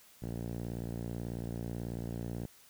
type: tone with band-pass filter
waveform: 5% pulse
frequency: 58.27 Hz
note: A#1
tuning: in tune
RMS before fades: -39 dBFS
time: 0.22-2.46 s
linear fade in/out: 5 ms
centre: 120 Hz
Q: 0.88
effects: white hiss -60 dBFS RMS until 2.69 s